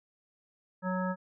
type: harmonic tone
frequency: 184.8 Hz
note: F#3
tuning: 2 cents flat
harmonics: 1 / 3 / 5 / 7 / 9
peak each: -31 / -36 / -38 / -39 / -41 dBFS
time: 0.82-1.16 s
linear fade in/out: 50 ms
effects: none